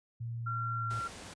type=tone with pitch glide; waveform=sine; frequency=116.54 to 113.55 Hz; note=A#2 to A#2; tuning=0 to -45 cents; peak=-35 dBFS; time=0.2-1 s; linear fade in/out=10 ms; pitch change=-45 cents; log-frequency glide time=0.77-0.86 s
type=tone; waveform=sine; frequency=1370 Hz; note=F6; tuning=34 cents flat; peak=-34 dBFS; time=0.46-1.08 s; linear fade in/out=10 ms
type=noise; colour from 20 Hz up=pink; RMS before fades=-46 dBFS; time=0.9-1.34 s; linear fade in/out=10 ms
effects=high-pass 60 Hz 12 dB/octave + resampled to 22050 Hz